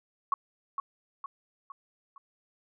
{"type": "tone with echo", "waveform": "sine", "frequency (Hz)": 1108.7, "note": "C#6", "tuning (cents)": 0, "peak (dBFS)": -23, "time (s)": [0.32, 0.34], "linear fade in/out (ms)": 2, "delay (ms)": 460, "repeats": 4, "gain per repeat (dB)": -6, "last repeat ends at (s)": 2.18, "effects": []}